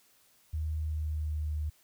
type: tone with pitch glide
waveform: sine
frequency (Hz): 77.78 to 75.87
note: D#2 to D#2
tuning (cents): 0 to -43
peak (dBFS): -30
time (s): 0.53-1.7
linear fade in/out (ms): 10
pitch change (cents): -43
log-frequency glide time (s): 0.76-1.57
effects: white hiss -65 dBFS RMS until 1.83 s